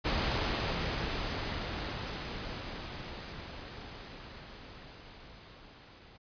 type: noise with level ramp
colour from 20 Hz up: pink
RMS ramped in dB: -30 to -55 dBFS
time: 0.04-6.18 s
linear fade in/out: 20 ms
effects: resampled to 11025 Hz